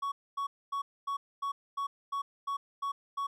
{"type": "tone bursts", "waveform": "triangle", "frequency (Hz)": 1117, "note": "C#6", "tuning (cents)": 13, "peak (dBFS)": -29, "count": 10, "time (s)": [0.02, 3.27], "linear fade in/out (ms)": 10, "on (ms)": 100, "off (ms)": 250, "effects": []}